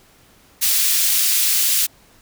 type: high-pass noise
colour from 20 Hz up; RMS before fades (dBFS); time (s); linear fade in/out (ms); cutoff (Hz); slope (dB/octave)
white; -17; 0.61-1.87; 20; 2700; 12
effects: pink hiss -52 dBFS RMS until 2.21 s